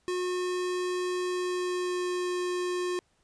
square tone with pitch glide, 361.9 to 359 Hz, F#4 to F4, -38 to +48 cents, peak -29 dBFS, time 0.08-2.99 s, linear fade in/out 0 ms, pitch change -14 cents, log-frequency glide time 1.28-2.39 s, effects pink hiss -70 dBFS RMS until 3.23 s + resampled to 22050 Hz

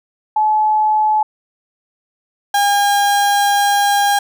sine / 35% pulse tone pair in turn, 858 / 809.8 Hz, A5 / G#5, -44 / -44 cents, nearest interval minor second, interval 100 cents, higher first, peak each -11 / -10 dBFS, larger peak second, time 0.36-1.23 / 2.54-4.19 s, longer second, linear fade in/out 5 ms, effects none

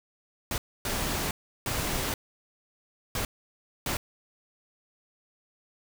pink noise bursts at uneven times, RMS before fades -30 dBFS, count 5, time 0.51-0.58 / 0.85-1.31 / 1.66-2.14 / 3.15-3.25 / 3.86-3.97 s, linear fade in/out 2 ms, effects none

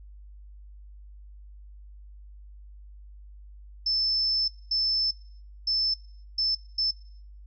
sine tone bursts at uneven times, 5274 Hz, E8, in tune, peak -23 dBFS, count 5, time 3.86-4.48 / 4.71-5.11 / 5.67-5.94 / 6.38-6.55 / 6.78-6.91 s, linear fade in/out 5 ms, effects noise-tail reverb RT60 0.6 s tail -20 dB re dry + added 50 Hz sine -44 dBFS peak until 7.46 s

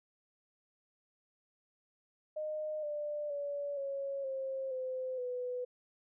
sine tone with pitch steps, 614 / 592.7 / 572.2 / 552.4 / 533.3 / 514.8 / 497 Hz, D#5 / D5 / D5 / C#5 / C5 / C5 / B4, -23 / +16 / -45 / -6 / +33 / -28 / +11 cents, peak -35 dBFS, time 2.36-5.65 s, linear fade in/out 10 ms, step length 470 ms, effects none

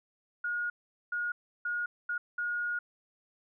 sine tone bursts at uneven times, 1437 Hz, F6, 49 cents sharp, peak -30 dBFS, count 5, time 0.44-0.7 / 1.12-1.32 / 1.65-1.86 / 2.09-2.18 / 2.38-2.79 s, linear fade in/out 5 ms, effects none

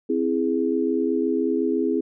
sine chord, C augmented, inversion none, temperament equal, 261.6 / 329.6 / 415.3 Hz, C4 / E4 / G#4, 0 / 0 / 0 cents, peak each -24 dBFS, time 0.09-2.01 s, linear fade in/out 10 ms, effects none

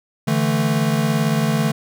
square chord, D suspended second, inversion none, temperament equal, 146.83 / 164.81 / 220 Hz, D3 / E3 / A3, 0 / 0 / 0 cents, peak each -21 / -23 / -21 dBFS, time 0.27-1.72 s, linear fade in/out 10 ms, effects none

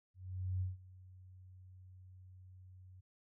sine tone with ADSR envelope, 92.5 Hz, F#2, in tune, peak -33 dBFS, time 0.14-3.01 s, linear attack 470 ms, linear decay 160 ms, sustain -21 dB, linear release 12 ms, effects none

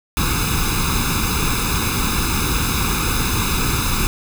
pink noise with comb filter, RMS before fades -19 dBFS, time 0.17-4.07 s, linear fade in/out 0 ms, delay 0.79 ms, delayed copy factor +0.95, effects none

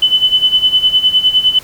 sine tone with tremolo, 3015 Hz, F#7, 32 cents sharp, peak -5 dBFS, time 0.02-1.59 s, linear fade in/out 5 ms, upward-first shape sine, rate 9.8 Hz, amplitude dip 80%, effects pink hiss -36 dBFS RMS until 1.63 s

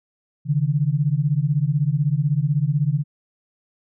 sine beating tone pair, 138.59 / 154.59 Hz, C#3 / D#3, 0 / -11 cents, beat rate 16 Hz, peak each -20 dBFS, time 0.45-3.04 s, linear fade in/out 50 ms, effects none

